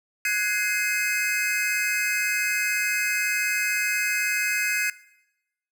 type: chord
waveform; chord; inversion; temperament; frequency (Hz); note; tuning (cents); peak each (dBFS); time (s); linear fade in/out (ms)
square; Ab dominant seventh; third; equal with one note detuned; 1480 / 1661.2 / 2093 / 2543; Gb6 / Ab6 / C7 / Eb7; 0 / 0 / 0 / +37; -32 / -29 / -28 / -27; 0.25-4.9; 2
effects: noise-tail reverb RT60 0.9 s tail -20 dB re dry